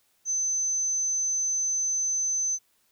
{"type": "tone", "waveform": "sine", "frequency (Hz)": 6140, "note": "G8", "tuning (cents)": -37, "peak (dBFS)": -24, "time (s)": [0.25, 2.59], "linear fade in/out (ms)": 50, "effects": ["white hiss -68 dBFS RMS until 2.91 s"]}